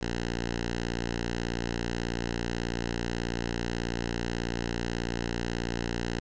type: tone with notch filter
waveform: 5% pulse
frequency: 58.3 Hz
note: A#1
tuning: 1 cent sharp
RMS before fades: -32 dBFS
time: 0.01-6.2 s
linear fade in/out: 10 ms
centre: 620 Hz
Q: 1.6
effects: resampled to 16000 Hz + 9-bit